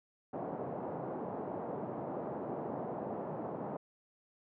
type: band-pass noise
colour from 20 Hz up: white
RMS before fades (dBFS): -40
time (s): 0.33-3.77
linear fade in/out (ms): 5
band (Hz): 130 to 790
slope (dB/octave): 24
effects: none